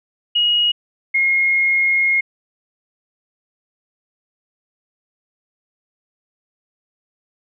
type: tone pair in turn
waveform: sine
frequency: 2890 / 2149 Hz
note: F#7 / C7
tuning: -41 / +46 cents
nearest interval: perfect fourth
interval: 513 cents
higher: first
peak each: -13 dBFS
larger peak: neither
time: 0.35-0.72 / 1.14-2.21 s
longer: second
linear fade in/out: 10 ms
effects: none